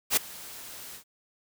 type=noise with ADSR envelope; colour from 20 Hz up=white; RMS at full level=-20 dBFS; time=0.1-1.04 s; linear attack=70 ms; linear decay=5 ms; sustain=-23 dB; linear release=93 ms; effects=none